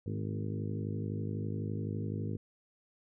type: harmonic tone with a mistuned harmonic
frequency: 51.91 Hz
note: G#1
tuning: in tune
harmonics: 2 / 3 / 4 / 5 / 6 / 7 / 8 / 9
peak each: -36 / -40 / -42 / -44 / -46 / -47 / -48 / -49 dBFS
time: 0.06-2.37 s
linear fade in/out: 5 ms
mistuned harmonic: 4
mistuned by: +40 cents
effects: none